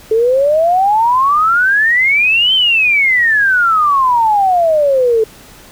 sine exponential two-way sweep, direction up then down, 431.7 to 3136 to 431.7 Hz, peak -8 dBFS, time 0.11-5.24 s, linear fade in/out 5 ms, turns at 2.54 s, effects pink hiss -39 dBFS RMS until 5.71 s

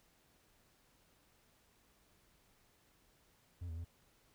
triangle tone with pitch steps, 87.4 / 81.3 / 84.8 Hz, F2 / E2 / E2, +2 / -23 / +50 cents, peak -39 dBFS, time 3.61-3.847 s, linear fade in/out 10 ms, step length 79 ms, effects pink hiss -71 dBFS RMS until 4.34 s

